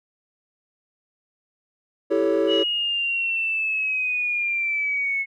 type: chord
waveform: triangle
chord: A dominant seventh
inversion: second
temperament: equal with one note detuned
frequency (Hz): 329.6 / 392 / 440 / 558.2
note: E4 / G4 / A4 / C#5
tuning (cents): 0 / 0 / 0 / +12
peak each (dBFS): -21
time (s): 2.1-2.64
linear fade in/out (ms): 20
type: linear sweep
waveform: sine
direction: down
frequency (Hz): 2931 to 2184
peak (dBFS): -21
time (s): 2.47-5.26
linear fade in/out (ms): 50
effects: tanh soft clip ceiling -10 dBFS